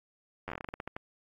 slowing click train, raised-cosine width 0.5 ms, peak -22 dBFS, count 14, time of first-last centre 0.48-0.965 s, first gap 10 ms, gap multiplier 1.2, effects AAC 32 kbps

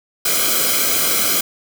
white noise with comb filter, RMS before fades -17 dBFS, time 0.25-1.41 s, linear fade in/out 5 ms, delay 1.1 ms, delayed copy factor -0.9, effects none

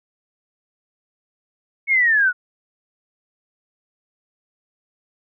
sine linear sweep, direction down, 2218 to 1429 Hz, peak -13 dBFS, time 1.87-2.33 s, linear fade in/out 50 ms, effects none

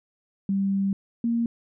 sine tone pair in turn, 196 / 233.1 Hz, G3 / A#3, 0 / 0 cents, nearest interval minor third, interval 300 cents, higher second, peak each -21 dBFS, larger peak neither, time 0.49-0.93 / 1.24-1.46 s, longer first, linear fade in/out 2 ms, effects none

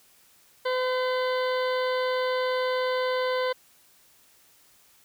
harmonic tone, 509 Hz, C5, 48 cents flat, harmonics 1 / 2 / 3 / 4 / 6 / 7 / 8 / 9, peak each -25 / -31 / -35 / -37 / -41 / -42 / -43 / -44 dBFS, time 0.65-3.53 s, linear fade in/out 10 ms, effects white hiss -59 dBFS RMS until 5.04 s

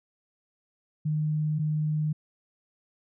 sine tone pair in turn, 153 / 153 Hz, D#3 / D#3, -29 / -29 cents, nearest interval unison, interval 0 cents, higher neither, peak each -24 dBFS, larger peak neither, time 1.05-1.59 / 1.59-2.13 s, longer neither, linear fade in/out 10 ms, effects none

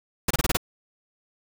pink noise bursts, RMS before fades -22 dBFS, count 6, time 0.28-0.571 s, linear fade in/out 5 ms, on 26 ms, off 27 ms, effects none

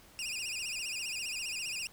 20% pulse tone with vibrato, 2615 Hz, E7, 15 cents flat, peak -30 dBFS, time 0.19-1.87 s, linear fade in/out 0 ms, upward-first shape sine, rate 15 Hz, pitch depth 150 cents each way, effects pink hiss -58 dBFS RMS until 1.92 s

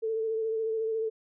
sine tone with vibrato, 444.4 Hz, A4, 17 cents sharp, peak -27 dBFS, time 0.02-1.1 s, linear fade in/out 20 ms, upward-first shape sine, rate 14 Hz, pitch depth 26 cents each way, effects none

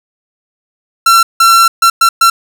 45% pulse tone bursts at uneven times, 1354 Hz, E6, 46 cents sharp, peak -4 dBFS, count 5, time 1.06-1.23 / 1.4-1.68 / 1.82-1.9 / 2.01-2.09 / 2.21-2.3 s, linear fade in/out 5 ms, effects none

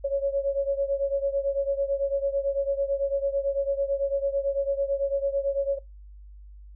sine beating tone pair, 552 / 561 Hz, C#5 / C#5, -7 / +21 cents, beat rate 9 Hz, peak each -25 / -28 dBFS, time 0.04-5.79 s, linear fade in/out 10 ms, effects noise-tail reverb RT60 0.2 s tail -22 dB re dry + added 50 Hz sine -43 dBFS peak until 6.75 s

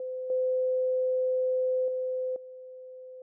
sine tone with level steps, 512 Hz, C5, 38 cents flat, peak -32 / -24 / -28 / -42 dBFS, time 0-3.22 s, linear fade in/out 2 ms, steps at 0.3 / 1.88 / 2.36 s, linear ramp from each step 2 ms, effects none

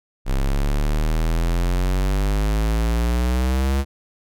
square exponential sweep, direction up, 32.7 to 69.3 Hz, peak -18 dBFS, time 0.25-3.85 s, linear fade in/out 50 ms, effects none

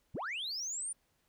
sine linear sweep, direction up, 39.03 to 9397 Hz, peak -34 dBFS, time 0.14-0.93 s, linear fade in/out 10 ms, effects tanh soft clip ceiling -34 dBFS + pink hiss -75 dBFS RMS until 1.28 s

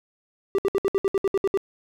triangle tone bursts, 392 Hz, G4, in tune, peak -16 dBFS, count 11, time 0.55-1.574 s, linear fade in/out 0 ms, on 34 ms, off 65 ms, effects none

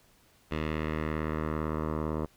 10% pulse tone with low-pass filter sweep, 77.78 Hz, D#2, in tune, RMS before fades -32 dBFS, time 0.51-2.26 s, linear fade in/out 5 ms, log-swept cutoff 2800 to 890 Hz, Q 1.6, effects pink hiss -63 dBFS RMS until 2.36 s

